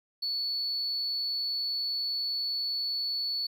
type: tone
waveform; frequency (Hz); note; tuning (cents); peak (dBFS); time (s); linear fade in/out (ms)
triangle; 4435; C#8; 0; -26; 0.22-3.47; 10
effects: tanh soft clip ceiling -26 dBFS